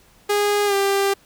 sawtooth tone with pitch glide, 411.4 to 395.6 Hz, G#4 to G4, -16 to +16 cents, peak -13 dBFS, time 0.29-1.14 s, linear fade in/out 10 ms, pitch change -68 cents, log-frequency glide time 0.66-0.74 s, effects pink hiss -54 dBFS RMS until 1.25 s

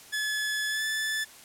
sawtooth tone with pitch glide, 1714 to 1746 Hz, A6 to A6, -46 to -14 cents, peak -24 dBFS, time 0.12-1.25 s, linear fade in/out 20 ms, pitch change +32 cents, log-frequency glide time 0.68-0.84 s, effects white hiss -50 dBFS RMS until 1.44 s + low-pass 12000 Hz 12 dB/octave

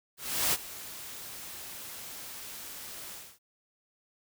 white noise with ADSR envelope, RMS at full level -26 dBFS, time 0.17-3.39 s, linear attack 360 ms, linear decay 35 ms, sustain -17 dB, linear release 270 ms, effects none

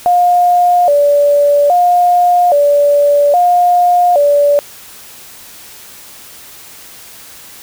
sine tone with vibrato, 640 Hz, D#5, 49 cents sharp, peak -6 dBFS, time 0.06-4.59 s, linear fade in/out 0 ms, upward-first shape square, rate 0.61 Hz, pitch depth 180 cents each way, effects white hiss -35 dBFS RMS until 7.62 s

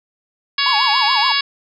harmonic tone, 560 Hz, C#5, 18 cents sharp, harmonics 2 / 3 / 4 / 5 / 6 / 7 / 8 / 9, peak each -23 / -23 / -23 / -23 / -23 / -23 / -23 / -23 dBFS, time 0.58-1.41 s, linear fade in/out 5 ms
triangle tone with vibrato, 938 Hz, A#5, 11 cents sharp, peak -15 dBFS, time 0.66-1.32 s, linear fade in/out 2 ms, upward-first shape sine, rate 7 Hz, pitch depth 220 cents each way
effects none

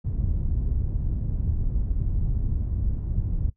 pink low-pass noise, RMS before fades -25 dBFS, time 0.04-3.5 s, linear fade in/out 10 ms, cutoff 110 Hz, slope 12 dB/octave, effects noise-tail reverb RT60 0.1 s tail -17 dB re dry

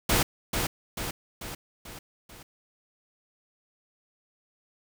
pink noise with echo, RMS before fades -23 dBFS, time 0.09-0.23 s, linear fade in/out 5 ms, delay 440 ms, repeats 5, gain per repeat -5 dB, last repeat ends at 2.43 s, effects none

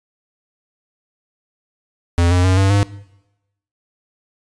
square tone with pitch steps, 86 / 89.5 / 93.14 / 96.92 / 100.86 Hz, F2 / F2 / F#2 / G2 / G2, -26 / +43 / +12 / -19 / +50 cents, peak -12 dBFS, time 2.18-2.83 s, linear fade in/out 0 ms, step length 130 ms, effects noise-tail reverb RT60 0.9 s tail -20 dB re dry + resampled to 22050 Hz

